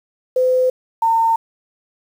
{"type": "tone pair in turn", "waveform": "sine", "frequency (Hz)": [510, 908.7], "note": ["C5", "A#5"], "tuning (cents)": [-44, -44], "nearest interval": "minor seventh", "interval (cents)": 1000, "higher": "second", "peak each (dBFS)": [-12, -12], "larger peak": "neither", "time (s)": [[0.36, 0.7], [1.02, 1.36]], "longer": "neither", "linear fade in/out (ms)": 5, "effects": ["7-bit"]}